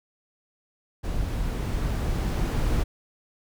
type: noise with level ramp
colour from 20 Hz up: brown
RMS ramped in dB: -29 to -23 dBFS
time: 1.03-2.84 s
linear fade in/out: 20 ms
effects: none